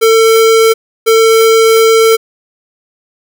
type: tone pair in turn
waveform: square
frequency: 448.6 / 448.6 Hz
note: A4 / A4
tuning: +34 / +34 cents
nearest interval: unison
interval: 0 cents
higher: neither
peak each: -5 dBFS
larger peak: neither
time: 0.01-0.74 / 1.06-2.17 s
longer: second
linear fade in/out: 20 ms
effects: none